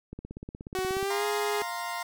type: click train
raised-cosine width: 3 ms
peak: -26 dBFS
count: 16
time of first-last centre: 0.13-1.028 s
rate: 16.7 Hz
type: tone with pitch glide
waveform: sawtooth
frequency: 374.5 to 415.5 Hz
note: F#4 to G#4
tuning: +21 to +1 cents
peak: -24 dBFS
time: 0.75-1.62 s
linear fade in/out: 0 ms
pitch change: +180 cents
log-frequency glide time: 0.88-1.25 s
type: chord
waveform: 30% pulse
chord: F suspended fourth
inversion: none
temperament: equal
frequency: 698.5 / 932.3 / 1046.5 Hz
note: F5 / Bb5 / C6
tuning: 0 / 0 / 0 cents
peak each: -34 dBFS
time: 1.1-2.03 s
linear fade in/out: 5 ms
effects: none